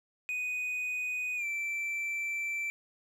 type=tone with pitch glide; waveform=triangle; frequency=2489 to 2336 Hz; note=D#7 to D7; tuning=0 to -10 cents; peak=-30 dBFS; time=0.29-2.7 s; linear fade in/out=0 ms; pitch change=-110 cents; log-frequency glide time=1.36-1.45 s; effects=none